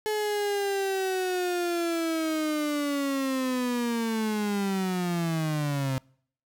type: linear sweep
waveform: 35% pulse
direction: down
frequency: 429.3 to 130.3 Hz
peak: -24 dBFS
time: 0.06-5.98 s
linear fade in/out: 0 ms
effects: noise-tail reverb RT60 0.6 s tail -26 dB re dry